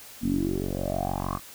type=tone with low-pass filter sweep; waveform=10% pulse; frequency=46.49 Hz; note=F#1; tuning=9 cents sharp; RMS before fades=-28 dBFS; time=0.21-1.4 s; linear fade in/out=50 ms; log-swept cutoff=240 to 1200 Hz; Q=7.8; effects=white hiss -46 dBFS RMS until 1.54 s